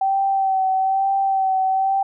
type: tone with vibrato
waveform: sine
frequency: 771 Hz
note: G5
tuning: 29 cents flat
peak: -16 dBFS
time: 0.01-2.03 s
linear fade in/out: 5 ms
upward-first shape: sine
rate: 1.1 Hz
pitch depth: 26 cents each way
effects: none